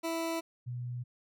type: tone pair in turn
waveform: 20% pulse / sine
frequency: 329.6 / 122.54 Hz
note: E4 / B2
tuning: 0 / -13 cents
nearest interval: octave + perfect fourth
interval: 1713 cents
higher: first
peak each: -27 / -35 dBFS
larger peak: first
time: 0.03-0.41 / 0.66-1.04 s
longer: neither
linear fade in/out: 20 ms
effects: none